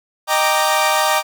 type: chord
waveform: sawtooth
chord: Eb major seventh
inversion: none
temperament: equal with one note detuned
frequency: 619 / 784 / 932.3 / 1174.7 Hz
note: Eb5 / G5 / Bb5 / D6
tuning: -9 / 0 / 0 / 0 cents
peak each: -16 dBFS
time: 0.27-1.23 s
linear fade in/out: 50 ms
effects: none